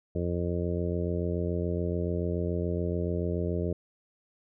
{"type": "harmonic tone", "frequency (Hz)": 87, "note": "F2", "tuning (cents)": -6, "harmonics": [1, 2, 3, 4, 5, 6, 7], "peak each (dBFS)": [-31, -33, -39, -35, -35, -40, -39], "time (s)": [0.15, 3.73], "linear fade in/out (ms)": 5, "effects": []}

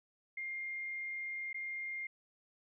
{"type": "tone with dropouts", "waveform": "sine", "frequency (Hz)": 2116, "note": "C7", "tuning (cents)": 19, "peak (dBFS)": -38, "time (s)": [0.37, 2.07], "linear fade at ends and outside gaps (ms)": 5, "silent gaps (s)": [1.53, 1.543], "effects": []}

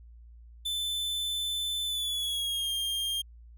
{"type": "tone with pitch glide", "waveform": "45% pulse", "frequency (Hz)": [3520, 3209], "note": ["A7", "G7"], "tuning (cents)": [0, 40], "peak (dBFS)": -29, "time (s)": [0.65, 3.22], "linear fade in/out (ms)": 10, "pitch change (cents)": -160, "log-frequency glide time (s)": [1.86, 2.71], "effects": ["added 58 Hz sine -48 dBFS peak until 3.57 s"]}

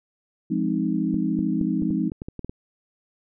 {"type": "chord", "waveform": "sine", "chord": "F minor seventh", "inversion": "none", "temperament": "equal", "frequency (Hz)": [174.61, 207.7, 261.6, 311.1], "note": ["F3", "Ab3", "C4", "Eb4"], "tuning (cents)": [0, 0, 0, 0], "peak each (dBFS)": [-27, -26, -27, -26], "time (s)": [0.5, 2.1], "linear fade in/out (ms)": 10}
{"type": "clicks", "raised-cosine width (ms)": 3, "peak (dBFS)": -20, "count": 11, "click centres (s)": [1.143, 1.391, 1.613, 1.822, 1.906, 2.119, 2.219, 2.285, 2.393, 2.446, 2.495]}
{"effects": []}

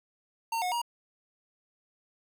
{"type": "tone with pitch steps", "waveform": "square", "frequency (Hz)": [913, 727, 948], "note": ["A#5", "F#5", "A#5"], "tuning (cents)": [-36, -31, 29], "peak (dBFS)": -29, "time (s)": [0.52, 0.817], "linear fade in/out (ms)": 5, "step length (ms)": 99, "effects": []}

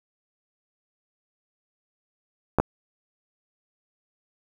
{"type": "clicks", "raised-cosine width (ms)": 1, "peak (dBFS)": -5, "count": 2, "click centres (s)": [2.586, 2.6], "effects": ["7-bit"]}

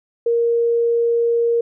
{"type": "tone", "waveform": "sine", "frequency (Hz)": 467.9, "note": "A#4", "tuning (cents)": 6, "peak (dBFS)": -14, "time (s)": [0.26, 1.61], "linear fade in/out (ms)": 5, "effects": []}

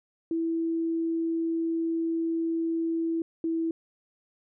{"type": "tone pair in turn", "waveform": "sine", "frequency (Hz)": [329.4, 327.8], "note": ["E4", "E4"], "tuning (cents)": [-1, -10], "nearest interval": "unison", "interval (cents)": 9, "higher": "first", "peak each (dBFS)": -25, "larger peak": "neither", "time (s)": [[0.31, 3.22], [3.44, 3.71]], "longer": "first", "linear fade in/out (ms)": 2, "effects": []}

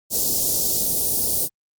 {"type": "band-stop noise", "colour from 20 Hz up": "white", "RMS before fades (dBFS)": -21, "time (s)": [0.1, 1.49], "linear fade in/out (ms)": 50, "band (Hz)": [610, 4900], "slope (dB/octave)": 24, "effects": ["Opus 48 kbps"]}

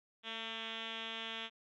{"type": "tone with low-pass filter", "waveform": "5% pulse", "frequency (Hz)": 225.1, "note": "A3", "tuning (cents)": 40, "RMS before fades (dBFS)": -43, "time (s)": [0.23, 1.5], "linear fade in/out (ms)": 50, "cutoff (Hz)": 3400, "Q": 7.1, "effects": []}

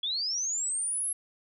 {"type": "linear sweep", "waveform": "sine", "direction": "up", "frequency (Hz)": [3322, 11190], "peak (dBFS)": -28, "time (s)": [0.03, 1.13], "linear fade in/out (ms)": 5, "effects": []}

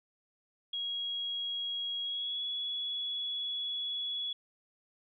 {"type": "tone with pitch glide", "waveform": "sine", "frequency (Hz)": [3300, 3381], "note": ["G#7", "G#7"], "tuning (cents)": [-12, 30], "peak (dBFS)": -33, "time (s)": [0.73, 4.33], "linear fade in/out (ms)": 5, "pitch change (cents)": 42, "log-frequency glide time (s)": [2.04, 2.42], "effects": []}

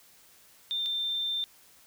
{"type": "tone pair in turn", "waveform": "sine", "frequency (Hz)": [3595, 3582], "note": ["A7", "A7"], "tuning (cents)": [36, 30], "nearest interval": "unison", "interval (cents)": 6, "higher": "first", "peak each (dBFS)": -28, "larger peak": "neither", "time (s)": [[0.71, 0.86], [0.86, 1.44]], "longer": "second", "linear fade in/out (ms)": 0, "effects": ["white hiss -58 dBFS RMS until 1.86 s"]}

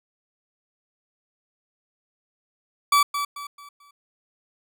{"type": "tone with echo", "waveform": "40% pulse", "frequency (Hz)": 1151, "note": "D6", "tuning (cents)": -35, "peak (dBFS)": -14, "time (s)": [2.92, 3.03], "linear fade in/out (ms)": 5, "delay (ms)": 220, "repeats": 4, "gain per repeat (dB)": -9, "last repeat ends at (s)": 3.91, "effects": []}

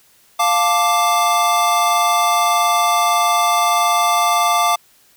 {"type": "chord", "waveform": "square", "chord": "D minor", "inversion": "first", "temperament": "equal with one note detuned", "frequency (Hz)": [700.5, 880, 1174.7], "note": ["F5", "A5", "D6"], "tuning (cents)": [5, 0, 0], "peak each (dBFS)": [-18, -21, -17], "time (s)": [0.39, 4.76], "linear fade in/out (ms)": 10, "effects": ["white hiss -53 dBFS RMS until 5.16 s"]}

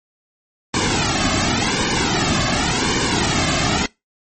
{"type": "noise with flanger", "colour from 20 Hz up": "pink", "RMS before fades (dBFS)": -18, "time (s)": [0.74, 3.86], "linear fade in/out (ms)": 2, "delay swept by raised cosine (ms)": [1.5, 2.13], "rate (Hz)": 0.9, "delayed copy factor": -0.75, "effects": ["noise-tail reverb RT60 0.2 s tail -23 dB re dry", "MP3 32 kbps"]}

